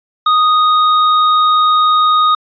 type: tone with tanh clipping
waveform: sine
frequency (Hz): 1243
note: D#6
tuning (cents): -2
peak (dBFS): -10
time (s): 0.26-2.35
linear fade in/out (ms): 5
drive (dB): 18
effects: resampled to 11025 Hz